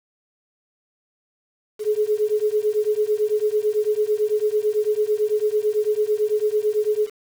sine beating tone pair, 420 / 429 Hz, G#4 / A4, +19 / -44 cents, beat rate 9 Hz, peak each -21 dBFS, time 1.79-7.1 s, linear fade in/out 50 ms, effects 7-bit

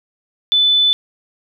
sine tone, 3500 Hz, A7, 10 cents flat, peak -10 dBFS, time 0.52-0.93 s, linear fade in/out 0 ms, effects none

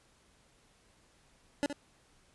25% pulse tone with echo, 287.5 Hz, D4, 37 cents flat, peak -24 dBFS, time 1.63-1.66 s, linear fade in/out 0 ms, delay 68 ms, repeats 1, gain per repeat -9 dB, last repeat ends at 1.728 s, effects pink hiss -66 dBFS RMS until 2.34 s + resampled to 24000 Hz

